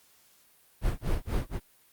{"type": "noise with tremolo", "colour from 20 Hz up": "brown", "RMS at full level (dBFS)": -26, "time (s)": [0.81, 1.6], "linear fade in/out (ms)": 50, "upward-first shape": "sine", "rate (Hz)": 4.1, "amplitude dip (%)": 100, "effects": ["white hiss -62 dBFS RMS until 1.92 s", "Opus 48 kbps"]}